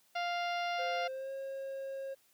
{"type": "harmonic tone", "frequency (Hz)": 698.5, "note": "F5", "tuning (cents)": 0, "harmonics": [1, 2, 3, 4, 5, 6, 7, 8], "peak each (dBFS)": [-34, -41, -42, -44, -49, -51, -53, -54], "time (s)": [0.15, 1.08], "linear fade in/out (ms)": 10}
{"type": "tone with pitch glide", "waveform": "triangle", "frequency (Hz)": [520, 540.8], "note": ["C5", "C#5"], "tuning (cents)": [-11, -43], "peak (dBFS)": -36, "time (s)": [0.78, 2.15], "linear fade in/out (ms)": 20, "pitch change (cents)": 68, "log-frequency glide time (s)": [1.05, 1.31]}
{"effects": ["white hiss -69 dBFS RMS until 2.33 s", "high-pass 100 Hz 12 dB/octave"]}